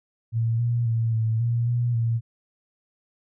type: tone with pitch steps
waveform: sine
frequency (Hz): 114.6 / 118.8 / 114.2 / 111.7 / 117.8 / 120.4 / 115.4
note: A#2 / A#2 / A#2 / A2 / A#2 / B2 / A#2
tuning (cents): -29 / +33 / -35 / +27 / +19 / -44 / -17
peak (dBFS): -20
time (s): 0.32-2.21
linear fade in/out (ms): 50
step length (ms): 270
effects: none